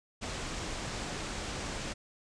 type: low-pass noise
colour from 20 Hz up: pink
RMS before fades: -38 dBFS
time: 0.21-1.94 s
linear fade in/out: 20 ms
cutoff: 8500 Hz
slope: 48 dB/octave
effects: none